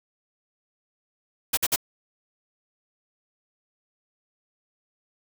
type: noise bursts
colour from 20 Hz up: white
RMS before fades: -22 dBFS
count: 3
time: 1.53-1.761 s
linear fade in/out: 10 ms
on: 43 ms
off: 51 ms
effects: none